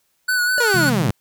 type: tone with vibrato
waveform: square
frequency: 1480 Hz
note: F#6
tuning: in tune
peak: -17 dBFS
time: 0.28-0.9 s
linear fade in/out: 10 ms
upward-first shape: sine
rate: 5 Hz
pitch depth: 33 cents each way
type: tone with exponential decay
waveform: square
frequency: 584 Hz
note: D5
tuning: 10 cents flat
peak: -21 dBFS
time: 0.58-0.67 s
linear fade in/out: 0 ms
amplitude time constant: 19 ms
type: linear sweep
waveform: sawtooth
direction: down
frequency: 493.9 to 86.4 Hz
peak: -14 dBFS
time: 0.6-1.11 s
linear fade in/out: 5 ms
type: chord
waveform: sine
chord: C augmented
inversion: none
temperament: equal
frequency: 130.81 / 164.81 / 207.7 Hz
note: C3 / E3 / G#3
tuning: 0 / 0 / 0 cents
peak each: -22 / -25 / -27 dBFS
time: 0.74-1.11 s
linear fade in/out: 5 ms
effects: white hiss -66 dBFS RMS until 1.2 s